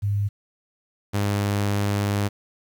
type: tone pair in turn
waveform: sine / sawtooth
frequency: 101.6 / 101.6 Hz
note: G#2 / G#2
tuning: -38 / -38 cents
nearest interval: unison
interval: 0 cents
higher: neither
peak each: -20 / -17 dBFS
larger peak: second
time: 0.02-0.29 / 1.13-2.29 s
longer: second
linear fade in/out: 20 ms
effects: 9-bit